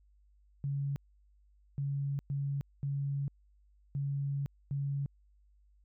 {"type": "tone bursts at uneven times", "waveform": "sine", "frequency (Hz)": 140, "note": "C#3", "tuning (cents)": 18, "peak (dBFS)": -31, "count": 6, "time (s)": [[0.64, 0.96], [1.78, 2.19], [2.3, 2.61], [2.83, 3.28], [3.95, 4.46], [4.71, 5.06]], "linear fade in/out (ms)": 0, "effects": ["added 50 Hz sine -62 dBFS peak until 5.84 s"]}